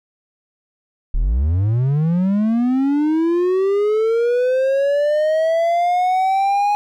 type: linear sweep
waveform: triangle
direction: up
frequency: 30.41 to 830.6 Hz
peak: -12 dBFS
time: 1.14-6.75 s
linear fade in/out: 0 ms
effects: none